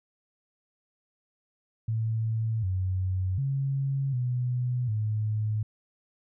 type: tone with pitch steps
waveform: sine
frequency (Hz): 111.8 / 93.2 / 136.8 / 124.1 / 107.6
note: A2 / F#2 / C#3 / B2 / A2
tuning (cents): +28 / +13 / -23 / +9 / -38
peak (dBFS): -25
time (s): 1.88-5.63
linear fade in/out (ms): 5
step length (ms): 750
effects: none